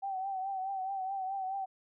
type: tone with vibrato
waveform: sine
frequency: 769 Hz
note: G5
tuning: 33 cents flat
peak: -33 dBFS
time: 0.02-1.66 s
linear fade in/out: 20 ms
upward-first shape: triangle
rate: 4.7 Hz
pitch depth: 60 cents each way
effects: none